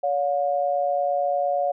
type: tone pair together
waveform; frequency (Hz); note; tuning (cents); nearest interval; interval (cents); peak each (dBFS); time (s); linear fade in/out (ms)
sine; 567 / 715.7; C#5 / F5; +39 / +42; major third; 403; -23; 0.03-1.72; 10
effects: none